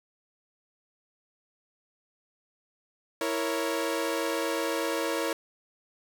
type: chord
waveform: sawtooth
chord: A# diminished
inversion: second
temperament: equal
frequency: 329.6 / 466.2 / 554.4 Hz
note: E4 / A#4 / C#5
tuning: 0 / 0 / 0 cents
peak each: -28 dBFS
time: 3.21-5.33 s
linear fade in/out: 2 ms
effects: none